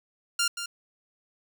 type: tone with echo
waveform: 10% pulse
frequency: 1396.9 Hz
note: F6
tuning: in tune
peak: -15 dBFS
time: 0.39-0.48 s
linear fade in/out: 5 ms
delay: 180 ms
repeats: 1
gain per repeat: -9 dB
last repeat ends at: 0.66 s
effects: none